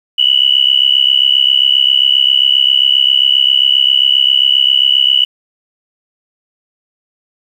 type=tone with amplitude modulation; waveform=sine; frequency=2955 Hz; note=F#7; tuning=3 cents flat; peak=-3 dBFS; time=0.18-5.25 s; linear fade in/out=10 ms; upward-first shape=sine; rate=67.5 Hz; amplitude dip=95%; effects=7-bit